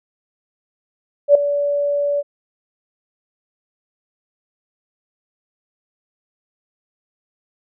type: tone with ADSR envelope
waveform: sine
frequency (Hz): 575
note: D5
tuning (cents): -37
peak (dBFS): -3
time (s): 1.28-2.23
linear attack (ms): 70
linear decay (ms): 4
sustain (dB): -13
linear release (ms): 37
effects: none